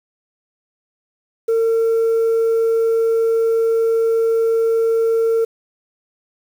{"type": "tone", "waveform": "sine", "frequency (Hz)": 454.2, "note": "A#4", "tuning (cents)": -45, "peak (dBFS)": -11, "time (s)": [1.48, 5.45], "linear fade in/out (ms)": 10, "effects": ["tanh soft clip ceiling -12 dBFS", "7-bit"]}